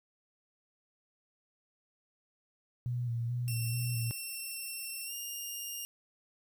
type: tone with vibrato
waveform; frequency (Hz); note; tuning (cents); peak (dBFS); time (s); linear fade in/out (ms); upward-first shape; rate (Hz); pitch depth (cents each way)
sine; 119.7; A#2; +46; -31; 2.86-4.11; 0; square; 2.3; 35
type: tone with pitch glide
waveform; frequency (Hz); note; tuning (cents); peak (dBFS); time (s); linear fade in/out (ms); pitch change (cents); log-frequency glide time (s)
5% pulse; 2706 to 2823; E7 to F7; +45 to +18; -30; 3.48-5.85; 0; +73; 5.05-5.13
effects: 11-bit